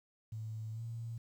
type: tone with pitch glide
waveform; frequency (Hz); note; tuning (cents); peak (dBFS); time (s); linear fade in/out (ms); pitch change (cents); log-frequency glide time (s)
sine; 110 to 115.27; A2 to A#2; 0 to -19; -39; 0.32-1.18; 5; +81; 0.72-0.82
effects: 11-bit